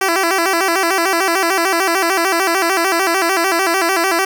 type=tone with vibrato; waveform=10% pulse; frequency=359.3 Hz; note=F4; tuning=49 cents sharp; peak=-5 dBFS; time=0.01-4.25 s; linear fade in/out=5 ms; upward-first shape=square; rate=6.7 Hz; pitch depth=120 cents each way; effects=none